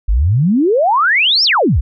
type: exponential two-way sweep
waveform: sine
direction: up then down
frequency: 45.25 to 5588 to 48.47 Hz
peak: -9 dBFS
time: 0.08-1.81 s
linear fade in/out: 10 ms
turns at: 1.44 s
effects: none